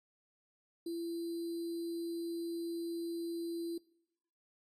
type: tone with sample-and-hold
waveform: sine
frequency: 336.9 Hz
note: E4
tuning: 38 cents sharp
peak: -36 dBFS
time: 0.86-3.78 s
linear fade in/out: 5 ms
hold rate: 4410 Hz
effects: noise-tail reverb RT60 0.8 s tail -23 dB re dry + AAC 48 kbps